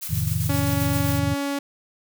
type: noise with tremolo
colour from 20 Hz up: blue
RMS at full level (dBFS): -31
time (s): 0.01-1.2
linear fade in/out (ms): 20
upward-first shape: square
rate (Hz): 7.6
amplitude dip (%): 30
type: chord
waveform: sine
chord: F dominant seventh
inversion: none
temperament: just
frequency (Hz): 87.31 / 109.13 / 130.96 / 157.15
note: F2 / A2 / C3 / Eb3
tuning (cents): 0 / -14 / +2 / +18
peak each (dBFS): -27 / -26 / -30 / -26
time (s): 0.09-1.35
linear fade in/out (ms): 20
type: tone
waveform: sawtooth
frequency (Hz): 281.4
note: C#4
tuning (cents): +26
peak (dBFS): -20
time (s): 0.49-1.59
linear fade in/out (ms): 5
effects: none